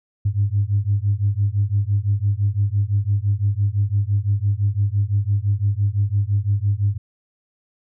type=beating tone pair; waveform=sine; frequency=98.6 / 104.5 Hz; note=G2 / G#2; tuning=+11 / +11 cents; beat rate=5.9 Hz; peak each=-19 dBFS; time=0.25-6.98 s; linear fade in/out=10 ms; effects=tanh soft clip ceiling -9 dBFS